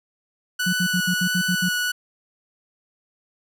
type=tone with vibrato; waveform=sawtooth; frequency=1480 Hz; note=F#6; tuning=in tune; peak=-18 dBFS; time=0.59-1.92 s; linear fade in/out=10 ms; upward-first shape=sine; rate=1.5 Hz; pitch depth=11 cents each way
type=tone bursts; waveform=sine; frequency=180 Hz; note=F#3; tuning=47 cents flat; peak=-20 dBFS; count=8; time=0.66-1.691 s; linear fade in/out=10 ms; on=72 ms; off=65 ms
effects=none